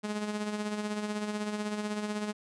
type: tone with tremolo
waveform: sawtooth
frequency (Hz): 210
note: G#3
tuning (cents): +19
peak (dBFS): -26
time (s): 0.03-2.33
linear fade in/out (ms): 20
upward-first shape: sine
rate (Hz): 16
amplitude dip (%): 50
effects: resampled to 22050 Hz